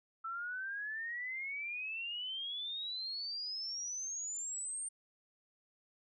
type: exponential sweep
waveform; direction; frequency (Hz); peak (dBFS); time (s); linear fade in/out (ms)
sine; up; 1318.5 to 8870; -38; 0.24-4.89; 10
effects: none